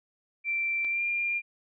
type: tone with pitch glide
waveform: sine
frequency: 2349 to 2397 Hz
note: D7 to D7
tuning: 0 to +35 cents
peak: -26 dBFS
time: 0.44-1.42 s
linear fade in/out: 50 ms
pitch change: +35 cents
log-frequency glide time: 0.89-1.03 s
type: clicks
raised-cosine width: 0.3 ms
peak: -31 dBFS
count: 2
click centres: 0.846 / 0.849 s
effects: none